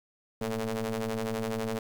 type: ring-modulated tone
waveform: sawtooth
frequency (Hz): 110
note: A2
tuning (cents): 0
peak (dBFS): -23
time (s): 0.41-1.79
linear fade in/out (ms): 5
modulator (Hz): 336
effects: 9-bit